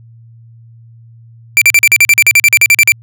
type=tone bursts; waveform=45% pulse; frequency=2349 Hz; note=D7; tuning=in tune; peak=-3 dBFS; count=16; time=1.57-2.92 s; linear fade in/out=0 ms; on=45 ms; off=42 ms; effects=added 115 Hz sine -36 dBFS peak until 3.02 s